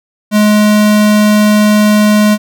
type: tone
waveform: square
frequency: 210.5 Hz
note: G#3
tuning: 24 cents sharp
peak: -6 dBFS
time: 0.31-2.38 s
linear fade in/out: 50 ms
effects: none